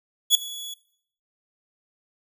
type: tone with ADSR envelope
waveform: sawtooth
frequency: 3387 Hz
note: G#7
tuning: 33 cents sharp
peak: -8 dBFS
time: 0.3-0.74 s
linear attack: 49 ms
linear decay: 4 ms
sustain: -22 dB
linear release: 5 ms
effects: noise-tail reverb RT60 0.6 s tail -18 dB re dry